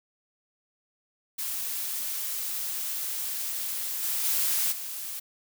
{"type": "noise with level steps", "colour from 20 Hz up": "blue", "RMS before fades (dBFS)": [-32, -29, -26, -36], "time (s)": [1.38, 5.2], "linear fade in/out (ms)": 10, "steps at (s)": [4.02, 4.23, 4.71], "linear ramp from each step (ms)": 20, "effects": []}